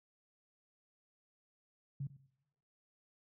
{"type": "tone with echo", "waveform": "sine", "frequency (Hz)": 139.1, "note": "C#3", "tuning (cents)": 6, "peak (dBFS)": -36, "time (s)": [2, 2.07], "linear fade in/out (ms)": 5, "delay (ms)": 97, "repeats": 2, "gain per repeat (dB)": -15, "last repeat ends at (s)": 2.264, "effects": ["noise-tail reverb RT60 1.0 s tail -23 dB re dry", "high-pass 80 Hz 12 dB/octave"]}